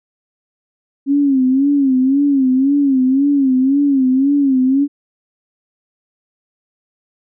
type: tone with vibrato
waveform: sine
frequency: 271.1 Hz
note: C#4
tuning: 38 cents flat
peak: -10 dBFS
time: 1.06-4.88 s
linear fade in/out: 50 ms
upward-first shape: sine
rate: 1.9 Hz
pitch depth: 100 cents each way
effects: none